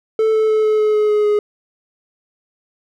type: tone with pitch steps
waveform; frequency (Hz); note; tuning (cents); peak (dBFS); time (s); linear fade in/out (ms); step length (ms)
triangle; 440 / 436.7 / 433.4 / 430.2 / 427 / 423.8 / 420.6 / 417.5; A4 / A4 / A4 / A4 / G#4 / G#4 / G#4 / G#4; 0 / -13 / -26 / -39 / +48 / +35 / +22 / +9; -10; 0.19-1.39; 2; 150
effects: none